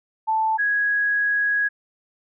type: tone pair in turn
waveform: sine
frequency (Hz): 880 / 1661.2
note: A5 / G#6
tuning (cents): 0 / 0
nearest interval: major seventh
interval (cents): 1100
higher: second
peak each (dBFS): -18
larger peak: neither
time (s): 0.27-0.58 / 0.58-1.69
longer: second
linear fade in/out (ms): 20
effects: none